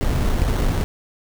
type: noise with sample-and-hold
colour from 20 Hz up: brown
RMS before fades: -19 dBFS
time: 0.01-0.84 s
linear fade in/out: 0 ms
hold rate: 2450 Hz
effects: none